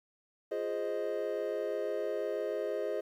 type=chord; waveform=triangle; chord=F minor seventh; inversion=none; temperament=equal; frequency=349.2 / 415.3 / 523.3 / 622.3 Hz; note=F4 / Ab4 / C5 / Eb5; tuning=0 / 0 / 0 / 0 cents; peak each=-39 / -34 / -36 / -35 dBFS; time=0.51-3.01 s; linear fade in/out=10 ms; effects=11-bit